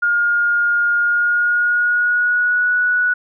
sine tone with pitch glide, 1420 to 1470.9 Hz, F6 to F#6, +28 to -11 cents, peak -13 dBFS, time 0.02-3.14 s, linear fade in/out 10 ms, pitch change +61 cents, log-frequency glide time 0.97-2.75 s, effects none

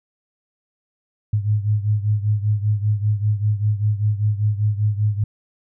sine beating tone pair, 103.9 / 109 Hz, G#2 / A2, +1 / -16 cents, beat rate 5.1 Hz, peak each -18 / -22 dBFS, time 1.33-5.24 s, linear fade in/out 5 ms, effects none

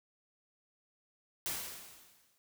white noise with exponential decay, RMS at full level -35 dBFS, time 1.46-2.38 s, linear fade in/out 0 ms, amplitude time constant 200 ms, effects none

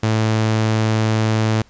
sawtooth tone, 110 Hz, A2, in tune, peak -11 dBFS, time 0.03-1.62 s, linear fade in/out 5 ms, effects pink hiss -53 dBFS RMS until 1.69 s + resampled to 16000 Hz

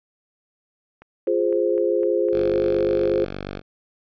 click train, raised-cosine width 0.5 ms, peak -29 dBFS, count 9, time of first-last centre 1.02-3.045 s, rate 3.95 Hz
sine chord, F minor, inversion none, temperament equal, 349.2 / 415.3 / 523.3 Hz, F4 / Ab4 / C5, 0 / 0 / 0 cents, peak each -22 dBFS, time 1.27-3.25 s, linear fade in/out 5 ms
5% pulse tone, 48.33 Hz, G1, 24 cents flat, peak -19 dBFS, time 2.31-3.62 s, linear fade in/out 50 ms
effects resampled to 11025 Hz

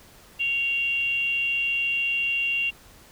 sine tone with frequency modulation, 2767 Hz, F7, 17 cents flat, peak -22 dBFS, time 0.39-2.71 s, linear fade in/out 20 ms, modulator 543 Hz, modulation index 0.26, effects pink hiss -51 dBFS RMS until 3.11 s

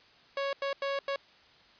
sawtooth tone bursts at uneven times, 554.4 Hz, C#5, in tune, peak -26 dBFS, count 4, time 0.37-0.53 / 0.62-0.73 / 0.82-0.99 / 1.08-1.16 s, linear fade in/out 2 ms, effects white hiss -59 dBFS RMS until 1.79 s + resampled to 11025 Hz

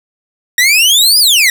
sawtooth exponential two-way sweep, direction up then down, 1869 to 5070 to 1869 Hz, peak -3 dBFS, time 0.58-1.5 s, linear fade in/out 2 ms, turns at 1.19 s, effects none

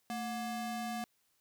square ring-modulated tone, 473.7 Hz, A#4, 28 cents sharp, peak -34 dBFS, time 0.1-1.04 s, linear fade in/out 0 ms, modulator 251 Hz, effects white hiss -75 dBFS RMS until 1.4 s

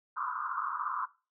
pink band-pass noise, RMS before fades -35 dBFS, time 0.16-1.06 s, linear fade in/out 10 ms, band 990 to 1400 Hz, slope 96 dB/octave, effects noise-tail reverb RT60 0.3 s tail -18 dB re dry

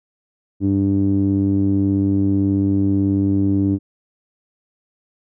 sawtooth tone with low-pass filter, 98.3 Hz, G2, 5 cents sharp, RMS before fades -17 dBFS, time 0.6-3.79 s, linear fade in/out 50 ms, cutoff 290 Hz, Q 5.1, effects none

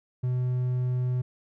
triangle tone, 125.6 Hz, B2, 30 cents sharp, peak -22 dBFS, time 0.23-1.22 s, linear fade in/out 10 ms, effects none

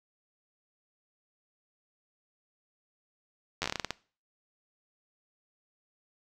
slowing click train, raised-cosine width 0.2 ms, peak -13 dBFS, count 11, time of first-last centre 3.62-3.907 s, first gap 10 ms, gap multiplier 1.22, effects noise-tail reverb RT60 0.4 s tail -21 dB re dry

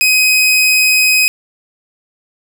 sawtooth tone, 2518 Hz, D#7, 20 cents sharp, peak -5 dBFS, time 0.01-1.28 s, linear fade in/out 0 ms, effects none

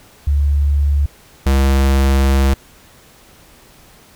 sine / square tone pair in turn, 71.7 / 67.68 Hz, D2 / C#2, -41 / -41 cents, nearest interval minor second, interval 100 cents, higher first, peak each -11 / -11 dBFS, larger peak neither, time 0.27-1.06 / 1.46-2.54 s, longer second, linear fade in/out 5 ms, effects pink hiss -46 dBFS RMS until 4.15 s

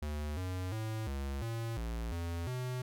square tone with pitch steps, 74.6 / 91.9 / 109.9 / 68.9 / 114.6 / 57.1 / 84.8 / 126.3 Hz, D2 / F#2 / A2 / C#2 / A#2 / A#1 / E2 / B2, +28 / -11 / -2 / -10 / -29 / -35 / +50 / +39 cents, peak -36 dBFS, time 0.02-2.82 s, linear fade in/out 5 ms, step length 350 ms, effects none

